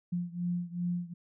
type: beating tone pair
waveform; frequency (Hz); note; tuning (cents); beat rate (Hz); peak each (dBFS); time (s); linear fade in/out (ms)
sine; 174.61 / 177.21; F3 / F3; 0 / +26; 2.6; -33 / -35; 0.12-1.14; 10
effects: none